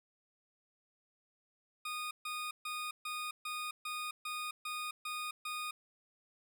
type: tone bursts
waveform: 20% pulse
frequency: 1233 Hz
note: D#6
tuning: 16 cents flat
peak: -33 dBFS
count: 10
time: 1.85-5.71 s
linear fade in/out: 5 ms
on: 260 ms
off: 140 ms
effects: none